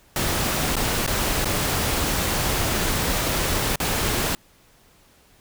pink noise with dropouts, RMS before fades -23 dBFS, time 0.16-4.35 s, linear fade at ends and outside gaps 1 ms, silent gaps 0.756-0.766 / 1.064-1.076 / 1.446-1.455 / 3.758-3.801 s, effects pink hiss -56 dBFS RMS until 5.4 s

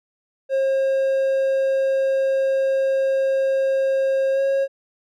triangle tone with pitch glide, 537 to 544.8 Hz, C5 to C#5, +45 to -30 cents, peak -15 dBFS, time 0.49-4.68 s, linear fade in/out 50 ms, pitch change +25 cents, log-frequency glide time 4.33-4.4 s, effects none

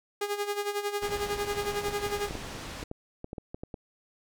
sawtooth tone with tremolo, 409.5 Hz, G#4, 24 cents flat, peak -23 dBFS, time 0.21-2.29 s, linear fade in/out 5 ms, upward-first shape sine, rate 11 Hz, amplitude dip 70%
pink low-pass noise, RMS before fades -40 dBFS, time 1.02-2.84 s, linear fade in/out 5 ms, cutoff 7200 Hz, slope 12 dB/octave
clicks, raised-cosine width 2 ms, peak -24 dBFS, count 12, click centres 1.884 / 2.065 / 2.309 / 2.353 / 2.829 / 2.914 / 3.244 / 3.331 / 3.382 / 3.545 / 3.635 / 3.742 s
effects none

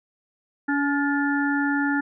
harmonic tone with a mistuned harmonic, 284 Hz, C#4, 42 cents sharp, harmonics 1 / 3 / 5 / 6, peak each -22 / -30 / -28 / -28 dBFS, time 0.68-2.01 s, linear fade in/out 10 ms, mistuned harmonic 6, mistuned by +44 cents, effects none

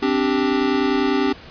square chord, C suspended second, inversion none, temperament equal with one note detuned, 261.6 / 291.6 / 392 Hz, C4 / D4 / G4, 0 / -12 / 0 cents, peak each -22 dBFS, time 0.02-1.33 s, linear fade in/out 10 ms, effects pink hiss -41 dBFS RMS until 1.5 s + resampled to 11025 Hz

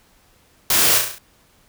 white noise with echo, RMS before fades -17 dBFS, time 0.7-0.98 s, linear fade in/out 2 ms, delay 34 ms, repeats 6, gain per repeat -4 dB, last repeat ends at 1.184 s, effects pink hiss -56 dBFS RMS until 1.68 s

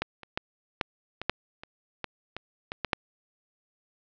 clicks, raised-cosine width 0.3 ms, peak -11 / -27 / -12 / -9 / -18 / -7 / -25 / -15 / -19 / -17 / -12 / -7 dBFS, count 12, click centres 0.02 / 0.233 / 0.375 / 0.812 / 1.216 / 1.296 / 1.635 / 2.043 / 2.366 / 2.719 / 2.847 / 2.932 s, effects low-pass 5000 Hz 12 dB/octave

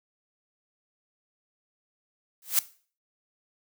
blue noise with exponential growth, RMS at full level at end -18 dBFS, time 2.42-2.59 s, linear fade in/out 2 ms, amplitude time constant 35 ms, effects noise-tail reverb RT60 0.4 s tail -17 dB re dry

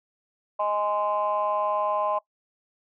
sine chord, Ab major, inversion second, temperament just, 623 / 830.6 / 1038.3 Hz, Eb5 / Ab5 / C6, +2 / 0 / -14 cents, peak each -26 / -28 / -26 dBFS, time 0.59-2.19 s, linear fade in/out 10 ms, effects noise-tail reverb RT60 0.1 s tail -19 dB re dry + tanh soft clip ceiling -15 dBFS

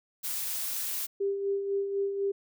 blue noise, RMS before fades -33 dBFS, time 0.23-1.07 s, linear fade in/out 20 ms
sine tone with tremolo, 396.8 Hz, G4, 21 cents sharp, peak -25 dBFS, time 1.2-2.32 s, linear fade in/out 10 ms, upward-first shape sine, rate 4 Hz, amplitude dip 50%
effects none

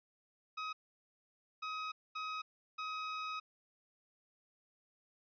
sawtooth tone bursts at uneven times, 1266 Hz, D#6, 30 cents sharp, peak -35 dBFS, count 4, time 0.57-0.73 / 1.62-1.92 / 2.15-2.42 / 2.78-3.4 s, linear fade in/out 10 ms, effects resampled to 11025 Hz

